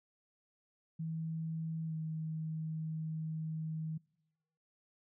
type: tone with pitch glide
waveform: sine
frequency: 161.4 to 158.44 Hz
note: E3 to D#3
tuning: -36 to +32 cents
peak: -36 dBFS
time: 0.99-3.98 s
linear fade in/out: 10 ms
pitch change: -32 cents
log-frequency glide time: 1.86-1.94 s
effects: noise-tail reverb RT60 0.9 s tail -25 dB re dry